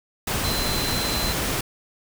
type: tone in noise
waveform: sine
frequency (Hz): 4069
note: C8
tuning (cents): -49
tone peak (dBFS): -28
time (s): 0.44-1.33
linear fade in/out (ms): 5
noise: pink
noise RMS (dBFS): -25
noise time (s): 0.27-1.61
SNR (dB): -6
effects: none